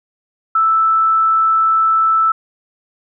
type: tone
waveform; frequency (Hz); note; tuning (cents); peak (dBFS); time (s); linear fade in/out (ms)
sine; 1318.5; E6; 0; -10; 0.55-2.32; 5
effects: none